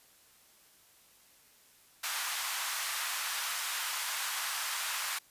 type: high-pass noise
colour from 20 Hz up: pink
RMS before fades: -35 dBFS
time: 2.03-5.19 s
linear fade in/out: 10 ms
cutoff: 990 Hz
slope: 24 dB/octave
effects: white hiss -62 dBFS RMS until 5.3 s + resampled to 32000 Hz